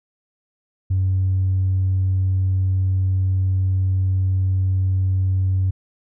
triangle tone with tanh clipping, 94.2 Hz, F#2, 32 cents sharp, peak -16 dBFS, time 0.9-5.71 s, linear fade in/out 10 ms, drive 5 dB, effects none

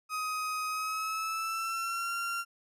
35% pulse tone with pitch glide, 1257 to 1378.7 Hz, D#6 to F6, +17 to -23 cents, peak -30 dBFS, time 0.09-2.45 s, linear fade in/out 50 ms, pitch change +160 cents, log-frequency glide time 0.67-2.13 s, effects resampled to 32000 Hz

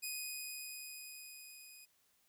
10% pulse tone with level ramp, 2493 Hz, D#7, 3 cents sharp, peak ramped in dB -30 to -46 dBFS, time 0.02-1.86 s, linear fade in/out 20 ms, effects white hiss -74 dBFS RMS until 2.28 s

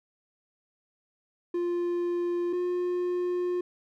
triangle tone pair in turn, 349.2 / 356.7 Hz, F4 / F4, 0 / +37 cents, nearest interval unison, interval 37 cents, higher second, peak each -24 dBFS, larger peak neither, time 1.54-2.53 / 2.53-3.61 s, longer second, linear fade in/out 5 ms, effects none

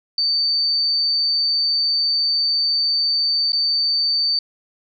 sine tone with dropouts, 4577 Hz, D8, 45 cents flat, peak -16 dBFS, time 0.18-4.39 s, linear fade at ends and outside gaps 2 ms, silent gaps 3.521-3.531 s, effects none

